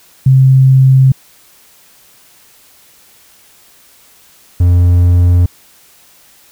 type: tone pair in turn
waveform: sine / triangle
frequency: 132.3 / 88.11 Hz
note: C3 / F2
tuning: +20 / +16 cents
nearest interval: perfect fifth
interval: 704 cents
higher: first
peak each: -3 dBFS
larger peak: neither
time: 0.26-1.12 / 4.6-5.46 s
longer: neither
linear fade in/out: 5 ms
effects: white hiss -45 dBFS RMS until 6.51 s